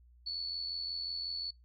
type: tone with amplitude modulation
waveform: sine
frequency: 4435 Hz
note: C#8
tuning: in tune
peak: -33 dBFS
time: 0.26-1.51 s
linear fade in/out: 10 ms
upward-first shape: sine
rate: 85.5 Hz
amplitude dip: 45%
effects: noise-tail reverb RT60 0.2 s tail -26 dB re dry + added 60 Hz sine -58 dBFS peak until 1.64 s